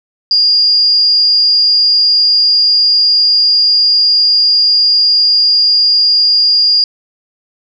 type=tone with amplitude modulation; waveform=sine; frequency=4818 Hz; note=D8; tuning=43 cents sharp; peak=-4 dBFS; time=0.31-6.84 s; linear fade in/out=2 ms; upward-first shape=sine; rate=205 Hz; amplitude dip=50%; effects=none